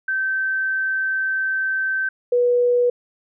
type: tone pair in turn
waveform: sine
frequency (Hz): 1548 / 487.6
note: G6 / B4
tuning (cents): -22 / -22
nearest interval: octave + minor sixth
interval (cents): 2000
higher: first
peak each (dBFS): -19 / -14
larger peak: second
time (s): 0.08-2.09 / 2.32-2.9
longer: first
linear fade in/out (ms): 5
effects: none